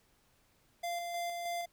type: tone with tremolo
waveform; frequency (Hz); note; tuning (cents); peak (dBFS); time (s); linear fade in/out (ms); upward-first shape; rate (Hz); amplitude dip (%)
square; 692; F5; -16; -35; 0.83-1.66; 10; square; 3.2; 30
effects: pink hiss -70 dBFS RMS until 1.72 s